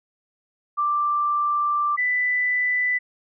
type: tone pair in turn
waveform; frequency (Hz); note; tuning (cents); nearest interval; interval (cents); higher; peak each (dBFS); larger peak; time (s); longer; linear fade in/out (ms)
sine; 1178 / 1989.2; D6 / B6; +5 / +12; major sixth; 907; second; -19; neither; 0.77-1.97 / 1.97-2.99; first; 20
effects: none